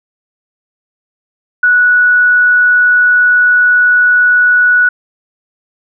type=tone; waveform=sine; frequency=1471 Hz; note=F#6; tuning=11 cents flat; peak=-5 dBFS; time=1.63-4.89 s; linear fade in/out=5 ms; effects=none